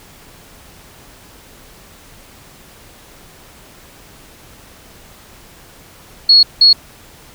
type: tone bursts at uneven times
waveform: sine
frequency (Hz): 4336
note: C#8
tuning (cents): -39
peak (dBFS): -4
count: 2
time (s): 6.29-6.43 / 6.61-6.73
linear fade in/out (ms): 5
effects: pink hiss -42 dBFS RMS until 7.34 s